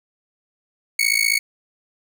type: tone with amplitude modulation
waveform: sawtooth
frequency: 2217 Hz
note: C#7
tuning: in tune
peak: -9 dBFS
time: 0.99-1.39 s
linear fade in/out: 5 ms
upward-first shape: sine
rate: 55.2 Hz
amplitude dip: 95%
effects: none